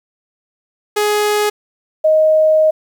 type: tone pair in turn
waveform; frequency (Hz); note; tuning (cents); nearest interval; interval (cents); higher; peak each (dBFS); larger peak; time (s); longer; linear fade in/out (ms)
sawtooth / sine; 418.3 / 625.3; G#4 / D#5; +12 / +8; perfect fifth; 696; second; -9 / -8; second; 0.96-1.5 / 2.04-2.71; second; 10
effects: 8-bit